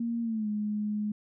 sine tone with pitch glide, 233.1 to 210.1 Hz, A#3 to G#3, 0 to +20 cents, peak -28 dBFS, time 0-1.12 s, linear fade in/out 5 ms, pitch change -180 cents, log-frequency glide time 0.22-0.48 s, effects none

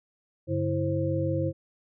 sine tone cluster, 98 / 144.2 / 329.2 / 528 Hz, G2 / D3 / E4 / C5, 0 / -31 / -2 / +16 cents, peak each -30 dBFS, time 0.47-1.53 s, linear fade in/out 50 ms, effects none

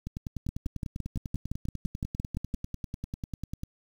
two click trains, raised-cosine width 5 ms, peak -22 / -19 dBFS, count 37 / 13, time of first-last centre 0.07-3.634 / 0.49-2.541 s, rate 10.1 / 5.85 Hz, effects 8-bit

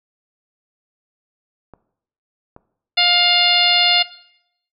clicks, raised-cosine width 1 ms, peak -25 dBFS, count 2, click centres 1.737 / 2.564 s
harmonic tone, 706 Hz, F5, 19 cents sharp, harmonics 1 / 2 / 3 / 4 / 5 / 6 / 7, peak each -22 / -26 / -20 / -18 / -17 / -17 / -25 dBFS, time 2.97-4.03 s, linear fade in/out 10 ms
effects noise-tail reverb RT60 0.7 s tail -17 dB re dry

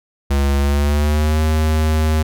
square tone with pitch glide, 69.9 to 78.01 Hz, C#2 to D#2, +15 to +5 cents, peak -14 dBFS, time 0.3-2.23 s, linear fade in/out 10 ms, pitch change +190 cents, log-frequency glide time 0.58-1.41 s, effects none

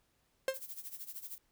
45% pulse tone with exponential decay, 530 Hz, C5, 22 cents sharp, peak -27 dBFS, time 0.48-0.6 s, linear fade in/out 2 ms, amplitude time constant 24 ms
violet noise with tremolo, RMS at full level -43 dBFS, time 0.54-1.38 s, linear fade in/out 0 ms, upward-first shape sine, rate 13 Hz, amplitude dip 80%
effects pink hiss -75 dBFS RMS until 1.51 s

